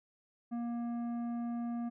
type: tone with tanh clipping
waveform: sine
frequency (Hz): 236.4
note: A#3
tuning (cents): +24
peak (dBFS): -36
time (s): 0.51-1.9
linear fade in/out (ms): 20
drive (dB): 10
effects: none